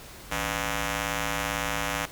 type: ring-modulated tone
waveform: 5% pulse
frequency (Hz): 220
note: A3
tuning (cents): 0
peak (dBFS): -13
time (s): 0.31-2.06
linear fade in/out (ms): 10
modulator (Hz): 381
effects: pink hiss -45 dBFS RMS until 2.11 s